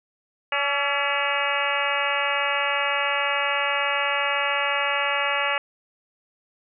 harmonic tone with a mistuned harmonic, 284.1 Hz, C#4, 43 cents sharp, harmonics 2 / 3 / 4 / 5 / 6 / 7 / 8 / 9 / 10, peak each -30 / -30 / -30 / -30 / -30 / -30 / -30 / -30 / -30 dBFS, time 0.52-5.58 s, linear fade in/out 2 ms, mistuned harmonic 5, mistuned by -67 cents, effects none

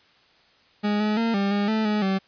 40% pulse tone with pitch steps, 207.6 / 212 / 229.1 / 198.7 / 203.1 / 219 / 211 / 192.2 Hz, G#3 / G#3 / A#3 / G3 / G#3 / A3 / G#3 / G3, 0 / +36 / -30 / +24 / -38 / -8 / +28 / -34 cents, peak -20 dBFS, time 0.83-2.19 s, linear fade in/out 20 ms, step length 170 ms, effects white hiss -58 dBFS RMS until 2.27 s + resampled to 11025 Hz

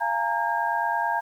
sine tone cluster, 689 / 838 / 927 / 1612 Hz, F5 / G#5 / A#5 / G6, -24 / +15 / -10 / +48 cents, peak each -30 / -30 / -25 / -29 dBFS, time 0-1.21 s, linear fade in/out 20 ms, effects 9-bit

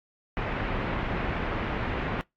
pink low-pass noise, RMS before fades -30 dBFS, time 0.37-2.21 s, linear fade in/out 0 ms, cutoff 2500 Hz, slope 24 dB/octave, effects noise-tail reverb RT60 0.2 s tail -25 dB re dry + AAC 64 kbps

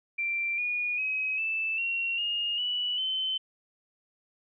sine tone with pitch steps, 2357 / 2447 / 2541 / 2638 / 2739 / 2844 / 2953 / 3065 Hz, D7 / D#7 / D#7 / E7 / F7 / F7 / F#7 / G7, +6 / -29 / +36 / +1 / -34 / +31 / -4 / -40 cents, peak -27 dBFS, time 0.18-3.38 s, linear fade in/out 10 ms, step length 400 ms, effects none

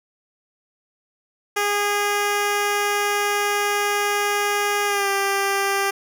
10% pulse tone with pitch glide, 410 to 395.3 Hz, G#4 to G4, -22 to +15 cents, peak -11 dBFS, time 1.56-5.91 s, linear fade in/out 10 ms, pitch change -63 cents, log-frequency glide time 4.86-5.09 s, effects none

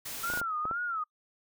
white noise, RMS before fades -39 dBFS, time 0.05-0.41 s, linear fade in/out 10 ms
sine tone with vibrato, 1330 Hz, E6, 15 cents sharp, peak -30 dBFS, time 0.23-1.04 s, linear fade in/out 10 ms, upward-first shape sine, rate 2.1 Hz, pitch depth 150 cents each way
clicks, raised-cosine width 1 ms, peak -24 dBFS, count 6, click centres 0.301 / 0.337 / 0.374 / 0.415 / 0.654 / 0.712 s
effects noise-tail reverb RT60 0.1 s tail -26 dB re dry

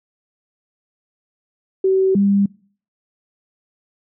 sine tone pair in turn, 381.1 / 199.68 Hz, G4 / G3, -49 / +32 cents, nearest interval major seventh, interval 1119 cents, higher first, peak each -12 dBFS, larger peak neither, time 1.84-2.15 / 2.15-2.46 s, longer neither, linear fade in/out 5 ms, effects noise-tail reverb RT60 0.5 s tail -24 dB re dry

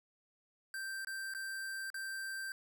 square tone with dropouts, 1568 Hz, G6, in tune, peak -40 dBFS, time 0.74-2.52 s, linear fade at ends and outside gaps 1 ms, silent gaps 1.048-1.071 / 1.338-1.348 / 1.902-1.943 s, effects none

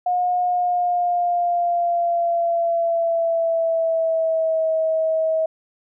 sine tone with pitch glide, 719 to 640.6 Hz, F#5 to E5, -50 to -50 cents, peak -17 dBFS, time 0.06-5.46 s, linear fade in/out 5 ms, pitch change -200 cents, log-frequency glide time 0.42-4.71 s, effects none

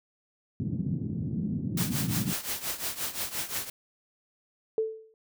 pink band-pass noise, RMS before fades -31 dBFS, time 0.6-2.33 s, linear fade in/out 0 ms, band 120 to 230 Hz, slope 24 dB/octave
white noise with tremolo, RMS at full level -30 dBFS, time 1.77-3.7 s, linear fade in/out 5 ms, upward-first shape triangle, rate 5.7 Hz, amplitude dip 85%
sine tone with exponential decay, 441.1 Hz, A4, 4 cents sharp, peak -21 dBFS, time 4.78-5.14 s, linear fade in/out 1 ms, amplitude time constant 77 ms
effects none

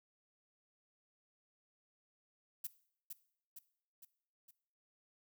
violet noise with echo, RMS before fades -41 dBFS, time 2.64-2.67 s, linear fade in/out 5 ms, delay 460 ms, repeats 4, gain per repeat -5 dB, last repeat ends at 4.51 s, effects noise-tail reverb RT60 0.6 s tail -18 dB re dry

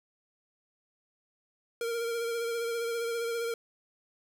square tone with vibrato, 465 Hz, A#4, 4 cents flat, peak -31 dBFS, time 1.81-3.54 s, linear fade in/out 2 ms, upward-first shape sine, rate 15 Hz, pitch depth 27 cents each way, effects none

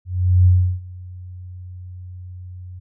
sine tone with ADSR envelope, 90.7 Hz, F#2, 34 cents flat, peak -8 dBFS, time 0.05-2.8 s, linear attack 410 ms, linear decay 340 ms, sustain -24 dB, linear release 17 ms, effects none

